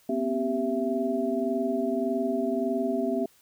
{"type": "tone cluster", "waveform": "sine", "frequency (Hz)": [243.1, 264.8, 391.6, 665], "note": ["B3", "C4", "G4", "E5"], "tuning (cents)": [-27, 21, -2, 15], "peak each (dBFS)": -30, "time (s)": [0.09, 3.26], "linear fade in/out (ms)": 5, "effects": ["white hiss -61 dBFS RMS until 3.41 s"]}